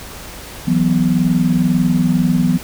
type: chord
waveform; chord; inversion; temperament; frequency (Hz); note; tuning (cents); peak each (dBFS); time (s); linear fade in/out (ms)
sine; E suspended second; none; equal; 164.81 / 185 / 246.9; E3 / F#3 / B3; 0 / 0 / 0; -16; 0.67-2.58; 10
effects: added 50 Hz sine -39 dBFS peak until 2.63 s + pink hiss -33 dBFS RMS until 2.63 s